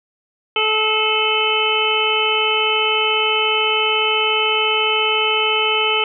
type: harmonic tone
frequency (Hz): 434.1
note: A4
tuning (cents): -23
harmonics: 1 / 2 / 3 / 5 / 6 / 7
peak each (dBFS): -22 / -24 / -23 / -25 / -21 / -19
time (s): 0.56-6.04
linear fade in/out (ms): 2
effects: none